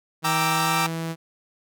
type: tone with pitch glide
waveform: sawtooth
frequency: 160 to 164.02 Hz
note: D#3 to E3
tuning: +49 to -8 cents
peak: -23 dBFS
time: 0.22-1.16 s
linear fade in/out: 50 ms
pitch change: +43 cents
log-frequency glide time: 0.39-0.82 s
type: chord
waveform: sawtooth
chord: E half-diminished seventh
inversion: first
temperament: equal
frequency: 784 / 932.3 / 1174.7 / 1318.5 Hz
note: G5 / Bb5 / D6 / E6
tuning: 0 / 0 / 0 / 0 cents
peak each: -23 dBFS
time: 0.24-0.87 s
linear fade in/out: 10 ms
effects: none